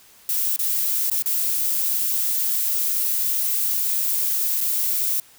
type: noise with dropouts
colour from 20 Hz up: violet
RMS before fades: -22 dBFS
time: 0.29-5.2 s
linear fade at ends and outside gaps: 1 ms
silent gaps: 0.562-0.591 / 1.1-1.114 / 1.223-1.259 / 4.606-4.611 s
effects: white hiss -51 dBFS RMS until 5.38 s